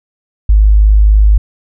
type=tone; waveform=sine; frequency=51.91 Hz; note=G#1; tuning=in tune; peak=-3 dBFS; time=0.49-1.38 s; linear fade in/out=5 ms; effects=none